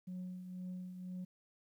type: tone with tremolo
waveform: sine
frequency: 182.5 Hz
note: F#3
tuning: 24 cents flat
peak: -38 dBFS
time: 0.07-1.25 s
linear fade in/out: 10 ms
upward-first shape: triangle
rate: 2 Hz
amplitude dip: 60%
effects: tanh soft clip ceiling -39 dBFS + 12-bit